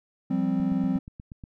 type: chord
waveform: triangle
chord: F suspended second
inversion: none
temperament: equal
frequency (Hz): 174.61 / 196 / 261.6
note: F3 / G3 / C4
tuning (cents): 0 / 0 / 0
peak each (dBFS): -27 / -25 / -24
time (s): 0.3-0.99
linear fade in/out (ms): 10
type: click train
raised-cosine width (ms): 5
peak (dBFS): -28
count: 8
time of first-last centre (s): 0.6-1.438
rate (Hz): 8.35
effects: none